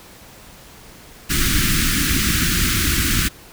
pink band-stop noise, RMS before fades -18 dBFS, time 1.29-3.29 s, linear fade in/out 20 ms, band 340 to 1300 Hz, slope 48 dB/octave, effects pink hiss -43 dBFS RMS until 3.52 s

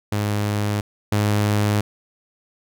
sawtooth tone pair in turn, 103.83 / 104.22 Hz, G#2 / G#2, 0 / +7 cents, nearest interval unison, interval 7 cents, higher second, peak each -16 / -13 dBFS, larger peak second, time 0.12-0.81 / 1.12-1.81 s, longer neither, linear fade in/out 5 ms, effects none

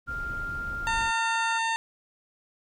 brown noise, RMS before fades -38 dBFS, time 0.06-1.12 s, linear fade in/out 50 ms
sine tone, 1396.9 Hz, F6, in tune, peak -31 dBFS, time 0.07-1.59 s, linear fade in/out 20 ms
harmonic tone, 906 Hz, A#5, 50 cents flat, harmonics 1 / 2 / 3 / 4 / 5 / 7 / 8 / 9 / 10, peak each -27 / -30 / -34 / -37 / -42 / -43 / -46 / -48 / -50 dBFS, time 0.87-1.76 s, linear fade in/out 0 ms
effects none

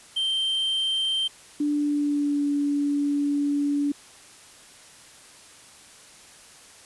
triangle tone, 3136 Hz, G7, in tune, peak -21 dBFS, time 0.16-1.28 s, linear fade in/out 10 ms
sine tone with pitch glide, 293.7 to 287.3 Hz, D4 to D4, 0 to -38 cents, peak -21 dBFS, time 1.6-3.92 s, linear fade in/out 5 ms, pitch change -38 cents, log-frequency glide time 1.72-2.47 s
effects white hiss -49 dBFS RMS until 6.85 s + resampled to 24000 Hz

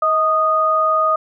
sine tone pair together, 634 / 1238.3 Hz, D#5 / D#6, +32 / -9 cents, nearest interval octave, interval 1159 cents, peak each -19 / -14 dBFS, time 0.02-1.16 s, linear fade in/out 5 ms, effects none

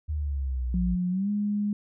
sine exponential sweep, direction down, 77.78 to 54.7 Hz, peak -26 dBFS, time 0.08-0.96 s, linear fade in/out 20 ms
sine tone with pitch glide, 179.7 to 206.4 Hz, F3 to G#3, +50 to -10 cents, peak -24 dBFS, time 0.74-1.73 s, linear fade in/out 2 ms, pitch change +240 cents, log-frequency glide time 1.1-1.3 s
effects none

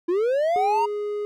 triangle linear sweep, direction up, 330.8 to 951 Hz, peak -17 dBFS, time 0.08-0.86 s, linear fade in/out 10 ms
triangle tone, 415.3 Hz, G#4, in tune, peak -23 dBFS, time 0.56-1.25 s, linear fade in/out 0 ms
effects none

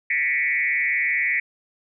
sine tone with frequency modulation, 2093 Hz, C7, in tune, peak -19 dBFS, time 0.1-1.4 s, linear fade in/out 5 ms, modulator 145 Hz, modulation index 1.7, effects none

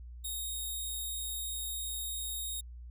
5% pulse tone, 3729 Hz, A#7, in tune, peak -28 dBFS, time 0.24-2.61 s, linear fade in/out 10 ms, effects added 60 Hz sine -44 dBFS peak until 2.9 s

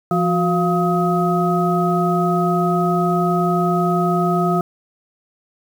sine tone cluster, 171.9 / 364.5 / 696 / 1265 Hz, F3 / F#4 / F5 / D#6, -27 / -26 / -6 / +28 cents, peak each -18 / -21 / -21 / -22 dBFS, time 0.11-4.61 s, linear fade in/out 2 ms, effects 7-bit

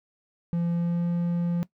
triangle tone with pitch glide, 170.9 to 172.59 Hz, F3 to F3, -37 to -20 cents, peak -21 dBFS, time 0.53-1.63 s, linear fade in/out 0 ms, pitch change +17 cents, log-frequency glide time 0.72-1.08 s, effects noise-tail reverb RT60 0.1 s tail -18 dB re dry

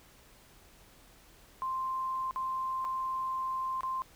sine tone with dropouts, 1046.5 Hz, C6, in tune, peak -31 dBFS, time 1.62-4.02 s, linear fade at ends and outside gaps 0 ms, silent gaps 2.31-2.36 / 2.845-2.85 / 3.808-3.833 s, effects added 41 Hz sine -65 dBFS peak until 4.15 s + pink hiss -59 dBFS RMS until 4.15 s

